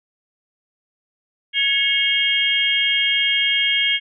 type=tone cluster; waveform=sine; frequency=1678 / 2197 / 2832 / 3226 Hz; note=G#6 / C#7 / F7 / G7; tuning=+17 / -16 / +23 / +49 cents; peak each=-27 / -20 / -23 / -19 dBFS; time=1.53-4 s; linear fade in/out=50 ms; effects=none